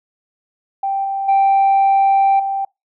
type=tone with level steps; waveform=sine; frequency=784 Hz; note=G5; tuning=in tune; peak=-16 / -18 / -8 / -17 dBFS; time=0.83-2.65 s; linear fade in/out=5 ms; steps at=1.04 / 1.28 / 2.39 s; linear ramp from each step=10 ms; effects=noise-tail reverb RT60 0.2 s tail -25 dB re dry + tanh soft clip ceiling -8 dBFS

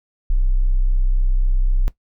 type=tone; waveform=triangle; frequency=31.89 Hz; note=C1; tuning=44 cents flat; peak=-9 dBFS; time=0.3-1.88 s; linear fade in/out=0 ms; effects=noise-tail reverb RT60 0.1 s tail -17 dB re dry + tanh soft clip ceiling -11 dBFS

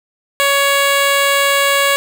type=tone; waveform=10% pulse; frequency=559 Hz; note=C#5; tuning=14 cents sharp; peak=-3 dBFS; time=0.4-1.96 s; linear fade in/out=0 ms; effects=none

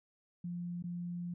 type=tone with dropouts; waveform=sine; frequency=174.61 Hz; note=F3; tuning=in tune; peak=-37 dBFS; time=0.44-1.34 s; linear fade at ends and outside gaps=5 ms; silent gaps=0.825-0.839 s; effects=none

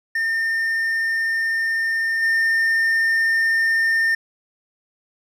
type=tone with level steps; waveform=triangle; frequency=1812 Hz; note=A#6; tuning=50 cents flat; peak=-17 / -14 dBFS; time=0.15-4.15 s; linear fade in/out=5 ms; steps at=2.22 s; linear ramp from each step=10 ms; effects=none

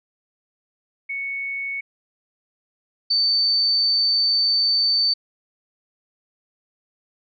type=tone pair in turn; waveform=sine; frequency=2217 / 4553 Hz; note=C#7 / C#8; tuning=0 / +45 cents; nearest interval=octave; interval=1245 cents; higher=second; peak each=-25 / -16 dBFS; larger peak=second; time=1.09-1.81 / 3.1-5.14 s; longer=second; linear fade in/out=10 ms; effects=none

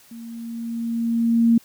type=tone with level ramp; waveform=sine; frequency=231.3 Hz; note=A#3; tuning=13 cents flat; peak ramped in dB=-35 to -11 dBFS; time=0.11-1.58 s; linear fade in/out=5 ms; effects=white hiss -52 dBFS RMS until 1.64 s

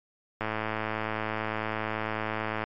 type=click train; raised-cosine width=0.5 ms; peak=-15 dBFS; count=244; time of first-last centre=0.41-2.639 s; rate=109 Hz; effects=MP3 48 kbps

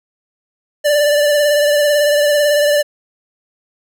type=tone with vibrato; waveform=square; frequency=587.3 Hz; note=D5; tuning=in tune; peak=-11 dBFS; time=0.84-2.83 s; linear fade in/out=20 ms; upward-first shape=triangle; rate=18 Hz; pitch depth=36 cents each way; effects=none

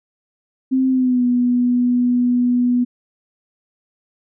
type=tone with pitch glide; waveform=sine; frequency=261.6 to 245.5 Hz; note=C4 to B3; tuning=0 to -10 cents; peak=-13 dBFS; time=0.71-2.85 s; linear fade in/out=20 ms; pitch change=-110 cents; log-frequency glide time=0.89-1.24 s; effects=none

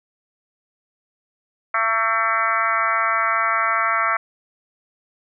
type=harmonic tone with a mistuned harmonic; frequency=225.2 Hz; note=A3; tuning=40 cents sharp; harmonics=3 / 4 / 5 / 6 / 7 / 8 / 9 / 10; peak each=-28 / -32 / -23 / -21 / -28 / -28 / -26 / -29 dBFS; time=1.74-4.17 s; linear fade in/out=5 ms; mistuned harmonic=6; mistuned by=-16 cents; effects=none

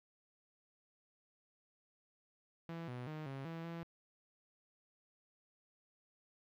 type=tone with pitch steps; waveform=sawtooth; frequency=166.5 / 123.9 / 154.6 / 135.5 / 164.9 / 167.7 Hz; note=E3 / B2 / D#3 / C#3 / E3 / E3; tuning=+18 / +6 / -11 / -39 / +1 / +30 cents; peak=-39 dBFS; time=2.69-3.83 s; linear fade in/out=0 ms; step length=190 ms; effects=low-pass 3000 Hz 12 dB/octave + 13-bit

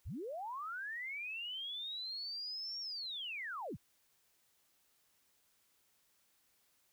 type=linear two-way sweep; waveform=sine; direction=up then down; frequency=37.67 to 5588 to 37.67 Hz; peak=-40 dBFS; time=0.05-3.77 s; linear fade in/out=20 ms; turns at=2.8 s; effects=white hiss -74 dBFS RMS until 6.92 s

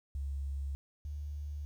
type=tone pair in turn; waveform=sine; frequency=69.5 / 73.27 Hz; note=C#2 / D2; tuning=+5 / -3 cents; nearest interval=minor second; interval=92 cents; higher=second; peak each=-34 / -37 dBFS; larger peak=first; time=0.15-0.75 / 1.05-1.65 s; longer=neither; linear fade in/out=0 ms; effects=11-bit

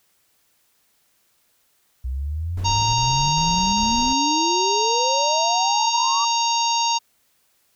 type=exponential sweep; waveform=sine; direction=up; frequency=61.74 to 1174 Hz; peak=-23 dBFS; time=2.04-6.25 s; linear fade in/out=10 ms
type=noise bursts; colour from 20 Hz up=brown; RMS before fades=-32 dBFS; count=4; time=2.57-4.131 s; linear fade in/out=5 ms; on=370 ms; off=27 ms
type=harmonic tone; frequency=930 Hz; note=A#5; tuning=4 cents flat; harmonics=1 / 3 / 4 / 5 / 6 / 7; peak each=-20 / -28 / -28 / -27 / -30 / -27 dBFS; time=2.64-6.99 s; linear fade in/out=20 ms
effects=white hiss -64 dBFS RMS until 7.75 s

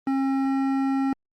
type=tone with hard clipping; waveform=sine; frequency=270 Hz; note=C#4; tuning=45 cents flat; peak=-23 dBFS; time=0.07-1.13 s; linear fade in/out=2 ms; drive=12 dB; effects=Opus 32 kbps

